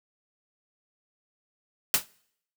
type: noise with exponential decay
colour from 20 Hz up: white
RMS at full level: -17 dBFS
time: 1.94-2.06 s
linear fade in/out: 1 ms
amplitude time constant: 24 ms
effects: noise-tail reverb RT60 0.7 s tail -25 dB re dry